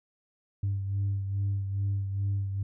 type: beating tone pair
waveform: sine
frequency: 98.7 / 101.1 Hz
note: G2 / G#2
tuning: +12 / -46 cents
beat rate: 2.4 Hz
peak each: -26 / -35 dBFS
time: 0.63-2.63 s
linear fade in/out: 5 ms
effects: tanh soft clip ceiling -23 dBFS